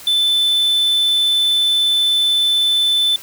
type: tone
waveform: triangle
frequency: 3520 Hz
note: A7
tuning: in tune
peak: -11 dBFS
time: 0.07-3.16 s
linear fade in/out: 2 ms
effects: white hiss -37 dBFS RMS until 3.22 s